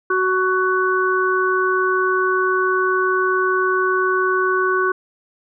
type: harmonic tone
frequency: 372.9 Hz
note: F#4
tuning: 14 cents sharp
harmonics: 1 / 3 / 4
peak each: -19 / -20 / -20 dBFS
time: 0.1-4.92 s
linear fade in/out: 5 ms
effects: none